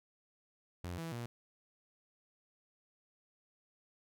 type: tone with pitch steps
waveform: sawtooth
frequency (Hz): 88.1 / 164.8 / 118.8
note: F2 / E3 / A#2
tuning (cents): +16 / 0 / +33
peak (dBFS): -36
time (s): 0.84-1.26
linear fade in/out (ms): 0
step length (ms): 140
effects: none